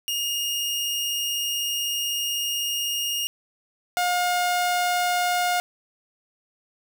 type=tone pair in turn; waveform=sawtooth; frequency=2844 / 713.7 Hz; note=F7 / F5; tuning=+31 / +37 cents; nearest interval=2 octaves; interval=2394 cents; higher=first; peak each=-21 / -17 dBFS; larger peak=second; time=0.08-3.27 / 3.97-5.6 s; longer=first; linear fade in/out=0 ms; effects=none